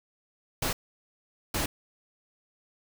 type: noise bursts at uneven times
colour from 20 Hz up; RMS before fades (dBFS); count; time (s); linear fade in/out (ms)
pink; -29; 2; 0.62-0.73 / 1.54-1.66; 5
effects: none